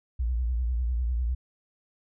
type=tone with vibrato; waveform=sine; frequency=60.2 Hz; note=B1; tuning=44 cents flat; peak=-24 dBFS; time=0.19-1.35 s; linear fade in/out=10 ms; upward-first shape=sine; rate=10 Hz; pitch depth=120 cents each way; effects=none